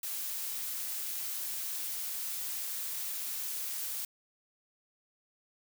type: noise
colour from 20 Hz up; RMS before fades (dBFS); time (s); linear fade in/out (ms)
blue; -37; 0.03-4.05; 2
effects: none